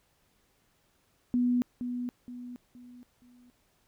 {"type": "tone with echo", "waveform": "sine", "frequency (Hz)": 245.5, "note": "B3", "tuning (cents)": -10, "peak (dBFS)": -23, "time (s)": [1.34, 1.62], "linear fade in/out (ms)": 0, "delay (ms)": 470, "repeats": 4, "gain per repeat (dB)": -8, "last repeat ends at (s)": 3.5, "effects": ["pink hiss -70 dBFS RMS until 3.87 s"]}